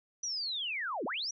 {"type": "linear two-way sweep", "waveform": "sine", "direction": "down then up", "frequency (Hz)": [5970, 199.8, 5970], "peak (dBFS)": -33, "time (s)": [0.23, 1.31], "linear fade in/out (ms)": 5, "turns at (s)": 1.05, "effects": []}